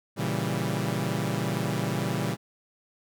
sawtooth chord, A# diminished seventh, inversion none, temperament equal, 116.54 / 138.59 / 164.81 / 196 Hz, A#2 / C#3 / E3 / G3, 0 / 0 / 0 / 0 cents, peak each -28 dBFS, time 0.16-2.37 s, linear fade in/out 50 ms, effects none

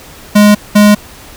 square tone pair in turn, 207.7 / 207.7 Hz, G#3 / G#3, 0 / 0 cents, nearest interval unison, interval 0 cents, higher neither, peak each -3 dBFS, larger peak neither, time 0.35-0.55 / 0.75-0.95 s, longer neither, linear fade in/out 10 ms, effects pink hiss -34 dBFS RMS until 1.36 s

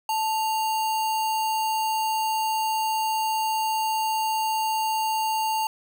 sine tone with sample-and-hold, 880 Hz, A5, in tune, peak -22 dBFS, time 0.09-5.67 s, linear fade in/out 2 ms, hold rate 3675 Hz, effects none

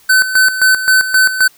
square tone with tremolo, 1520 Hz, F#6, 46 cents sharp, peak -7 dBFS, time 0.09-1.48 s, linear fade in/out 10 ms, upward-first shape square, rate 3.8 Hz, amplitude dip 70%, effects white hiss -47 dBFS RMS until 1.57 s

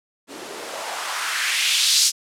blue noise with band-pass filter sweep, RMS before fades -22 dBFS, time 0.27-2.12 s, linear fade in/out 50 ms, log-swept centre 270 to 5600 Hz, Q 1.9, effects low-pass 11000 Hz 12 dB/octave

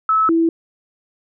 sine tone pair in turn, 1300 / 330 Hz, E6 / E4, -24 / +2 cents, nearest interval 2 octaves, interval 2374 cents, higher first, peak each -12 dBFS, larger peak neither, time 0.09-0.29 / 0.29-0.49 s, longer neither, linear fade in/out 2 ms, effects none

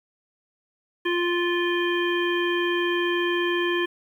harmonic tone, 349.2 Hz, F4, in tune, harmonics 1 / 3 / 5 / 7 / 9, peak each -23 / -31 / -28 / -34 / -32 dBFS, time 1.05-3.86 s, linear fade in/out 10 ms, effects 9-bit

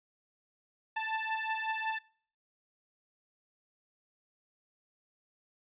20% pulse beating tone pair, 880 / 885.4 Hz, A5 / A5, 0 / +11 cents, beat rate 5.4 Hz, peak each -30 / -31 dBFS, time 0.96-1.99 s, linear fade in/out 10 ms, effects noise-tail reverb RT60 0.5 s tail -23 dB re dry + resampled to 8000 Hz

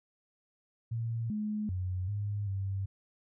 sine tone with pitch steps, 114.9 / 211.8 / 91.9 / 102.7 / 97.3 Hz, A#2 / G#3 / F#2 / G#2 / G2, -25 / +34 / -11 / -19 / -12 cents, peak -31 dBFS, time 0.91-2.86 s, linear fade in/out 10 ms, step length 390 ms, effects none

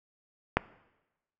click, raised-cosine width 0.5 ms, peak -7 dBFS, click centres 0.57 s, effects noise-tail reverb RT60 1.0 s tail -19 dB re dry

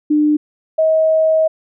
sine tone pair in turn, 300 / 635.7 Hz, D4 / D#5, +37 / +37 cents, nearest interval octave + minor second, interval 1300 cents, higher second, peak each -10 dBFS, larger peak neither, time 0.1-0.37 / 0.78-1.48 s, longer second, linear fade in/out 10 ms, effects none

